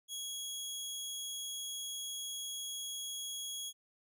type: tone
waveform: 20% pulse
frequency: 3322 Hz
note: G#7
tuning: in tune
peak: -34 dBFS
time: 0.08-3.73 s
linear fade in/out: 50 ms
effects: none